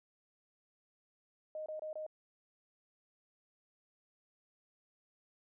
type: tone bursts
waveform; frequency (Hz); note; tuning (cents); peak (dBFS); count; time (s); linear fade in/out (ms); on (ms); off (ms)
sine; 620; D#5; -6; -39; 4; 1.55-2.065; 2; 110; 25
effects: none